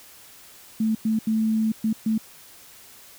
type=tone bursts at uneven times; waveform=sine; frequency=220 Hz; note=A3; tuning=in tune; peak=-19 dBFS; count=5; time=0.8-0.95 / 1.05-1.19 / 1.27-1.72 / 1.84-1.93 / 2.06-2.18 s; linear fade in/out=5 ms; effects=white hiss -48 dBFS RMS until 3.18 s